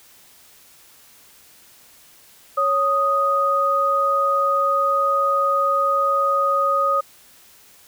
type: tone pair together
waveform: sine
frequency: 554.4 / 1244.6 Hz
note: C#5 / D#6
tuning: 0 / 0 cents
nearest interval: octave + major second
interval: 1400 cents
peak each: -22 / -17 dBFS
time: 2.57-7.01 s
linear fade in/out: 10 ms
effects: white hiss -50 dBFS RMS until 7.87 s